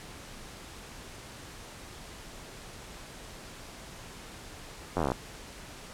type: slowing click train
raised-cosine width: 1 ms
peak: -14 dBFS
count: 12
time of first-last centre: 4.97-5.118 s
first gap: 11 ms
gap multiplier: 1.04
effects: pink hiss -46 dBFS RMS until 5.93 s + low-pass 10000 Hz 12 dB/octave